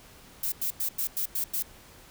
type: noise bursts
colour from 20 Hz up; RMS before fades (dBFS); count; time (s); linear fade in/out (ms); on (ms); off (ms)
violet; -29; 7; 0.43-1.625; 5; 91; 93
effects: pink hiss -52 dBFS RMS until 2.1 s